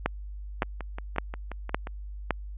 two click trains, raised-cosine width 0.5 ms, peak -21 / -9 dBFS, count 8 / 5, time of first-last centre 0.63-1.871 / 0.06-2.307 s, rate 5.64 / 1.78 Hz, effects added 50 Hz sine -36 dBFS peak until 2.57 s + resampled to 8000 Hz

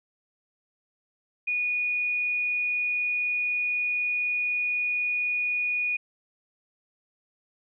sine tone, 2459 Hz, D#7, 21 cents flat, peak -24 dBFS, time 1.47-5.97 s, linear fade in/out 10 ms, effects none

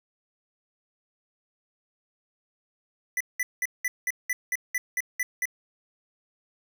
square tone bursts, 1987 Hz, B6, 10 cents sharp, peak -25 dBFS, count 11, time 3.17-5.455 s, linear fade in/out 2 ms, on 35 ms, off 190 ms, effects none

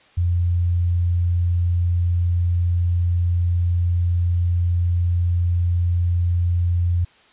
sine tone, 87.31 Hz, F2, in tune, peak -16 dBFS, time 0.17-7.05 s, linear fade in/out 10 ms, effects white hiss -53 dBFS RMS until 7.32 s + resampled to 8000 Hz

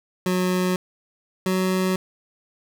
25% pulse tone pair in turn, 182.8 / 186.32 Hz, F#3 / F#3, -21 / +12 cents, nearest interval unison, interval 33 cents, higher second, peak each -16 dBFS, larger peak neither, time 0.26-0.76 / 1.46-1.96 s, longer neither, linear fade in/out 2 ms, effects none

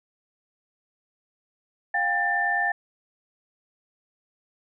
sine tone cluster, 708 / 797 / 1781 Hz, F5 / G5 / A6, +23 / +28 / +21 cents, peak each -29 / -28 / -23 dBFS, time 1.94-2.72 s, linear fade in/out 5 ms, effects none

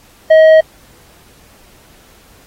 sine tone with tanh clipping, 634 Hz, D#5, 32 cents sharp, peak -4 dBFS, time 0.3-0.61 s, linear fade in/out 10 ms, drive 7 dB, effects pink hiss -46 dBFS RMS until 2.46 s + AAC 48 kbps

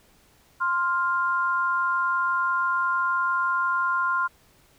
sine tone pair together, 1049 / 1400.2 Hz, C6 / F6, +4 / +4 cents, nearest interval perfect fourth, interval 500 cents, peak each -24 dBFS, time 0.6-4.28 s, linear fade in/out 20 ms, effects pink hiss -59 dBFS RMS until 4.78 s

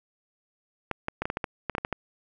clicks, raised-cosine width 0.5 ms, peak -13 dBFS, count 12, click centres 0.913 / 1.084 / 1.22 / 1.255 / 1.301 / 1.371 / 1.442 / 1.697 / 1.751 / 1.782 / 1.849 / 1.927 s, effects none

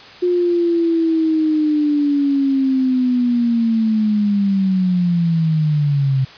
sine linear sweep, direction down, 358.5 to 130.81 Hz, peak -13 dBFS, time 0.22-6.25 s, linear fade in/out 10 ms, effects white hiss -39 dBFS RMS until 6.37 s + resampled to 11025 Hz

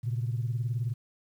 sine beating tone pair, 115.8 / 134.8 Hz, A#2 / C#3, -11 / -48 cents, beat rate 19 Hz, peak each -28 / -33 dBFS, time 0.03-0.94 s, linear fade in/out 20 ms, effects tanh soft clip ceiling -21 dBFS + 10-bit

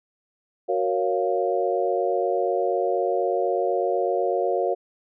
sine chord, Gb major seventh, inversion none, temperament equal, 370 / 466.2 / 554.4 / 698.5 Hz, Gb4 / Bb4 / Db5 / F5, 0 / 0 / 0 / 0 cents, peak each -26 dBFS, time 0.68-4.75 s, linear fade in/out 20 ms, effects none

